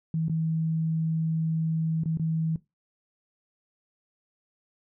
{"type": "tone with dropouts", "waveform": "sine", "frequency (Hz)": 161, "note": "E3", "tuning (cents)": -41, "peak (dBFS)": -24, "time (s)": [0.14, 2.56], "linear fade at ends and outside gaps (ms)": 2, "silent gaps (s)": [[0.283, 0.296], [2.036, 2.057], [2.173, 2.196]], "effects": ["noise-tail reverb RT60 0.2 s tail -18 dB re dry"]}